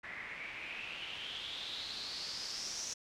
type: noise with low-pass filter sweep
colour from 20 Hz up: white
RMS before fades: -43 dBFS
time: 0.03-2.94 s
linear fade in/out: 10 ms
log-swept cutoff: 1900 to 6100 Hz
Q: 6
effects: none